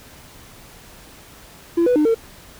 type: tone with pitch steps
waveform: triangle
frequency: 339 / 493.7 / 302.2 / 454.1 Hz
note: E4 / B4 / D4 / A#4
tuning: +49 / -1 / +50 / -45 cents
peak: -10 dBFS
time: 1.77-2.146 s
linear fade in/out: 10 ms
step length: 94 ms
effects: tanh soft clip ceiling -9 dBFS + pink hiss -44 dBFS RMS until 2.59 s